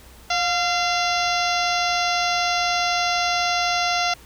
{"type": "harmonic tone with a mistuned harmonic", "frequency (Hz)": 688, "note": "F5", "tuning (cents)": -26, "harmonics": [1, 2, 3, 4, 5, 6, 7, 8, 9], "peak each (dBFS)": [-23, -26, -28, -29, -30, -31, -31, -32, -33], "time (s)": [0.3, 4.14], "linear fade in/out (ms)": 5, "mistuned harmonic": 1, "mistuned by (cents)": 53, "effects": ["added 60 Hz sine -48 dBFS peak until 4.25 s", "pink hiss -48 dBFS RMS until 4.25 s"]}